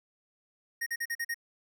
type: tone bursts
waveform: square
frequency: 1864.7 Hz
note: A#6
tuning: in tune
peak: -31 dBFS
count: 6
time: 0.81-1.344 s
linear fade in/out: 10 ms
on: 54 ms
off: 42 ms
effects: none